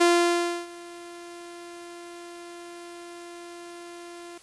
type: tone with ADSR envelope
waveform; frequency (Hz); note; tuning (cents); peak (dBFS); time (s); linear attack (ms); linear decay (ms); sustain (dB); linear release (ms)
sawtooth; 345.7; F4; -18; -12; 0-4.38; 13; 650; -24; 5
effects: white hiss -53 dBFS RMS until 4.42 s + resampled to 24000 Hz